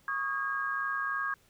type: tone cluster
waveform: sine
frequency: 1114 / 1237 / 1628 Hz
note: C#6 / D#6 / G#6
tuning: +8 / -10 / -35 cents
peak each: -35 / -37 / -32 dBFS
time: 0.08-1.34 s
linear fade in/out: 2 ms
effects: pink hiss -65 dBFS RMS until 1.49 s